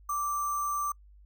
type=tone with sample-and-hold; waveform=sine; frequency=1169 Hz; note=D6; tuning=8 cents flat; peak=-28 dBFS; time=0.09-0.92 s; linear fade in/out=5 ms; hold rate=7350 Hz; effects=noise-tail reverb RT60 0.1 s tail -26 dB re dry + added 50 Hz sine -52 dBFS peak until 1.25 s